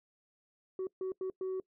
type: tone bursts at uneven times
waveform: sine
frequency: 376 Hz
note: F#4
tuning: 28 cents sharp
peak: -31 dBFS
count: 4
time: 0.79-0.87 / 1.01-1.12 / 1.21-1.3 / 1.41-1.6 s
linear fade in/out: 2 ms
effects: noise-tail reverb RT60 0.1 s tail -23 dB re dry + tanh soft clip ceiling -32 dBFS